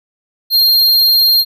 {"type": "tone", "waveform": "square", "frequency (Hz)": 4205, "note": "C8", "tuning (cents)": 8, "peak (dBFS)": -8, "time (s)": [0.5, 1.45], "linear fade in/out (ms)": 50, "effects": []}